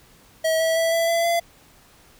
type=tone with pitch steps; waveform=square; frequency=643 / 650.5 / 658 / 665.7 / 673.4 / 681.2 Hz; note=E5 / E5 / E5 / E5 / E5 / F5; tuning=-43 / -23 / -3 / +17 / +37 / -43 cents; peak=-19 dBFS; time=0.44-1.4 s; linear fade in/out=10 ms; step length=160 ms; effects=pink hiss -53 dBFS RMS until 2.19 s